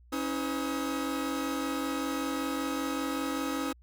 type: tone cluster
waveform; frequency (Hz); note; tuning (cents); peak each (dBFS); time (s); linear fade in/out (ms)
45% pulse; 275.5 / 320.7 / 506 / 1267; C#4 / E4 / B4 / D#6; -11 / -48 / +42 / +31; -33 / -36 / -39 / -38; 0.12-3.73; 10
effects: added 60 Hz sine -54 dBFS peak until 3.82 s